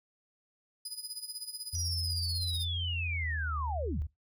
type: tone with tremolo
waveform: 25% pulse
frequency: 4978 Hz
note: D#8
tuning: in tune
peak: -31 dBFS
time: 0.85-2.65 s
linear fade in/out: 5 ms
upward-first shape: sine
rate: 16 Hz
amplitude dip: 75%
type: tone with pitch glide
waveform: sine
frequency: 85.8 to 76 Hz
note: F2 to D#2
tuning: -30 to -40 cents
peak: -33 dBFS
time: 1.73-4.07 s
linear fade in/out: 10 ms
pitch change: -210 cents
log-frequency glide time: 2.98-3.53 s
type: linear sweep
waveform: sine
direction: down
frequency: 5850 to 39.81 Hz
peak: -34 dBFS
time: 1.75-4.02 s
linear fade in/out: 0 ms
effects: noise-tail reverb RT60 0.2 s tail -22 dB re dry

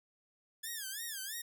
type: tone with vibrato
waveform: 5% pulse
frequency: 1700 Hz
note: G#6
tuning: 40 cents sharp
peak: -29 dBFS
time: 0.63-1.42 s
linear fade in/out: 10 ms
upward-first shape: sine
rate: 3 Hz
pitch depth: 180 cents each way
effects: none

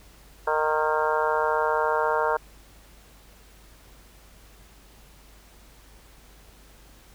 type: harmonic tone with a mistuned harmonic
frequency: 154.4 Hz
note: D#3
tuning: 13 cents flat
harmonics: 3 / 4 / 5 / 6 / 7 / 8 / 9 / 10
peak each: -27 / -28 / -33 / -26 / -30 / -37 / -30 / -35 dBFS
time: 0.47-2.37 s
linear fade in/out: 5 ms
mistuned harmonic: 10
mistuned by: +57 cents
effects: added 50 Hz sine -52 dBFS peak until 7.14 s + pink hiss -54 dBFS RMS until 7.14 s

